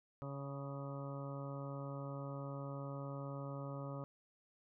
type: harmonic tone with a mistuned harmonic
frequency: 139.4 Hz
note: C#3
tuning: 10 cents sharp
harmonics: 1 / 2 / 3 / 4 / 5 / 6 / 7 / 8 / 9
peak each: -44 / -50 / -55 / -49 / -59 / -61 / -57 / -58 / -54 dBFS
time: 0.22-4.04 s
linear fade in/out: 0 ms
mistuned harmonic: 9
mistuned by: -15 cents
effects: none